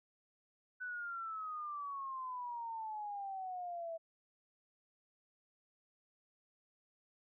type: exponential sweep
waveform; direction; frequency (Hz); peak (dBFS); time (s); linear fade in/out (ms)
sine; down; 1505 to 652; -40; 0.8-3.98; 20
effects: none